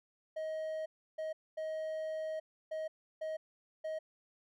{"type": "tone bursts at uneven times", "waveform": "triangle", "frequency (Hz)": 630, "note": "D#5", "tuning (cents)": 21, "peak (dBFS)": -34, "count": 6, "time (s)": [[0.36, 0.86], [1.18, 1.33], [1.57, 2.4], [2.71, 2.88], [3.21, 3.37], [3.84, 3.99]], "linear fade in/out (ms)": 10, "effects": []}